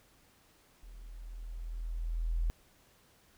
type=tone with level ramp; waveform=sine; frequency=41.2 Hz; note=E1; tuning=in tune; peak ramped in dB=-47 to -27 dBFS; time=0.83-2.5 s; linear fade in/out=0 ms; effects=pink hiss -65 dBFS RMS until 3.37 s